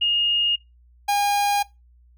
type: tone pair in turn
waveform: sine / 45% pulse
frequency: 2847 / 813.3 Hz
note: F7 / G#5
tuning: +33 / -36 cents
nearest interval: octave + minor seventh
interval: 2169 cents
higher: first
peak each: -18 dBFS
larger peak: neither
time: 0.01-0.56 / 1.08-1.63 s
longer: neither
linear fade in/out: 10 ms
effects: noise-tail reverb RT60 0.2 s tail -20 dB re dry + added 60 Hz sine -51 dBFS peak until 2.17 s